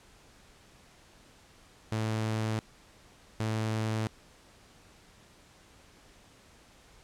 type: tone pair in turn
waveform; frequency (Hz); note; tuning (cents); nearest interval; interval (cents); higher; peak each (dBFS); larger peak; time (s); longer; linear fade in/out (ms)
sawtooth; 110 / 110; A2 / A2; 0 / 0; unison; 0; neither; -25; neither; 1.92-2.59 / 3.4-4.07; neither; 0
effects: pink hiss -58 dBFS RMS until 7.03 s + low-pass 9000 Hz 12 dB/octave